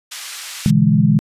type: band-pass noise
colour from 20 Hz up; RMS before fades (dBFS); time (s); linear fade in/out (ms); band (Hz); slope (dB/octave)
white; -31; 0.11-0.71; 10; 1400 to 7400; 12
type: chord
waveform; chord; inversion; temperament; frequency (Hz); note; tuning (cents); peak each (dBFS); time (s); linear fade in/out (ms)
sine; E dominant seventh; second; equal; 123.47 / 146.83 / 164.81 / 207.7; B2 / D3 / E3 / G#3; 0 / 0 / 0 / 0; -18 / -16 / -15 / -14; 0.66-1.19; 0
effects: resampled to 32000 Hz